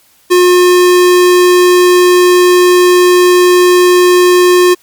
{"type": "tone", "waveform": "square", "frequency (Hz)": 358.9, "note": "F4", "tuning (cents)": 47, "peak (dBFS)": -4, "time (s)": [0.3, 4.75], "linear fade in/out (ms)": 20, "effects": ["white hiss -48 dBFS RMS until 4.82 s", "MP3 96 kbps"]}